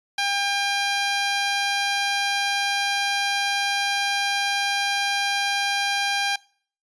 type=tone; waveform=10% pulse; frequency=801 Hz; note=G5; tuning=37 cents sharp; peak=-13 dBFS; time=0.18-6.36 s; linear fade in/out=5 ms; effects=noise-tail reverb RT60 0.5 s tail -23 dB re dry + resampled to 22050 Hz